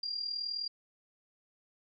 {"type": "tone with amplitude modulation", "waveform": "sine", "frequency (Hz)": 4779, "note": "D8", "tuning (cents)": 29, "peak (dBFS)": -31, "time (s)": [0.03, 0.68], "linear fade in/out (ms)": 5, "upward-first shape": "sine", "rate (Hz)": 39.6, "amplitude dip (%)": 65, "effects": []}